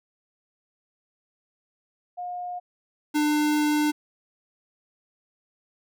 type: tone pair in turn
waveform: sine / square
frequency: 715 / 299.6 Hz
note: F5 / D4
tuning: +41 / +35 cents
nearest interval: octave + minor third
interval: 1506 cents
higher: first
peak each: -30 / -21 dBFS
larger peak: second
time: 2.17-2.6 / 3.14-3.92 s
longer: second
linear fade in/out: 20 ms
effects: none